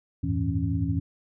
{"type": "tone cluster", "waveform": "sine", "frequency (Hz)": [82.3, 97.2, 109, 164.5, 275.3], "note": ["E2", "G2", "A2", "E3", "C#4"], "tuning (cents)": [-2, -14, -16, -3, -12], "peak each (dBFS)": -30, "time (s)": [0.23, 1], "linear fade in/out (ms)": 10, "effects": []}